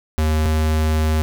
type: tone pair in turn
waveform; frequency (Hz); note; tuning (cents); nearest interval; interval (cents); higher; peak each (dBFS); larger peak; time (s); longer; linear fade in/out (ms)
square; 77.78 / 78.08; D#2 / D#2; 0 / +7; unison; 7; second; -16; neither; 0.18-0.46 / 0.46-1.22; second; 0
effects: none